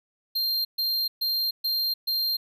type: tone bursts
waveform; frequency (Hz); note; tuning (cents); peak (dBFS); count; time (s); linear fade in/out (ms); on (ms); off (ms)
square; 4186; C8; 0; -24; 5; 0.35-2.37; 10; 300; 130
effects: none